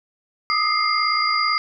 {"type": "tone cluster", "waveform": "sine", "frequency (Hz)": [1208, 1266, 2102, 4824], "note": ["D6", "D#6", "C7", "D8"], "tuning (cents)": [48, 30, 7, 46], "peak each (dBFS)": -23, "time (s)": [0.5, 1.58], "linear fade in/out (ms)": 0, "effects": []}